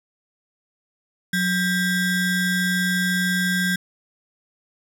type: ring-modulated tone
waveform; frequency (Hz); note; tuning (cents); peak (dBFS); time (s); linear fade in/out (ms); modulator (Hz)
square; 887; A5; +14; -17; 1.33-3.76; 5; 705
effects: none